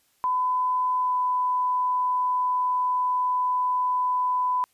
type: tone with pitch glide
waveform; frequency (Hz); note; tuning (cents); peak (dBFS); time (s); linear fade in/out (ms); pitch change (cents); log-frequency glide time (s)
sine; 1006 to 1000.2; B5 to B5; +32 to +22; -21; 0.24-4.64; 0; -10; 0.99-1.15
effects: white hiss -66 dBFS RMS until 4.73 s + resampled to 32000 Hz